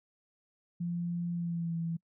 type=tone with pitch glide; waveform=sine; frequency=172.7 to 166.34 Hz; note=F3 to E3; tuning=-19 to +16 cents; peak=-31 dBFS; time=0.8-1.97 s; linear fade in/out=10 ms; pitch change=-65 cents; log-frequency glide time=1.33-1.76 s; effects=noise-tail reverb RT60 0.1 s tail -26 dB re dry